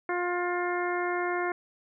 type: harmonic tone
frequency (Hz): 354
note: F4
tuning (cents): +23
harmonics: 1 / 2 / 3 / 4 / 5 / 6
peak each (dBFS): -30 / -33 / -35 / -36 / -37 / -38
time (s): 0.09-1.52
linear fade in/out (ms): 2
effects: none